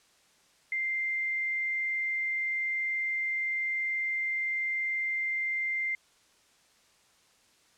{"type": "tone", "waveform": "sine", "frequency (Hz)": 2093, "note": "C7", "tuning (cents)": 0, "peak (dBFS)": -28, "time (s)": [0.72, 5.95], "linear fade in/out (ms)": 2, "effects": ["white hiss -64 dBFS RMS until 7.77 s", "low-pass 8000 Hz 12 dB/octave"]}